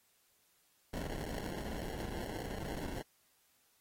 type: noise with sample-and-hold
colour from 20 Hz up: pink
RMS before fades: -41 dBFS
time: 0.93-3.02 s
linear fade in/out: 10 ms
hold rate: 1225 Hz
effects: white hiss -72 dBFS RMS until 3.8 s + AAC 48 kbps